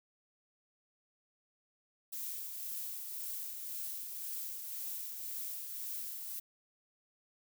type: noise with tremolo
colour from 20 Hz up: violet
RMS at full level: -40 dBFS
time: 2.12-6.4 s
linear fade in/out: 10 ms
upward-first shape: triangle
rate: 1.9 Hz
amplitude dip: 40%
effects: none